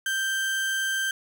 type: tone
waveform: 35% pulse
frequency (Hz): 1568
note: G6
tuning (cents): 0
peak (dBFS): -23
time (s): 0.06-1.11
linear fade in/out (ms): 2
effects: none